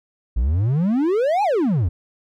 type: exponential two-way sweep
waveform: triangle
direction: up then down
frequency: 52.4 to 863 to 75.4 Hz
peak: -14 dBFS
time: 0.36-1.89 s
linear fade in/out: 10 ms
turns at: 1.43 s
effects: none